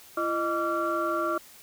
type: tone cluster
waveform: sine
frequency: 339 / 617 / 1153 / 1373 Hz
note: E4 / D#5 / D6 / F6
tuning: +49 / -15 / -32 / -30 cents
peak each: -30 dBFS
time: 0.17-1.38 s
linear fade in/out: 5 ms
effects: tanh soft clip ceiling -16 dBFS + white hiss -51 dBFS RMS until 1.62 s